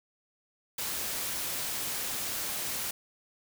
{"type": "noise", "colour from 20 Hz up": "white", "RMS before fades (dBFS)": -34, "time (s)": [0.78, 2.91], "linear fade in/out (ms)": 5, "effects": []}